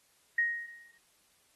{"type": "tone with exponential decay", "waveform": "sine", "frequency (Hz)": 1874, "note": "A#6", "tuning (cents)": 9, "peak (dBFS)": -23, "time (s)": [0.38, 0.98], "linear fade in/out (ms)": 5, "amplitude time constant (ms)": 130, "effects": ["white hiss -68 dBFS RMS until 1.55 s", "AAC 32 kbps"]}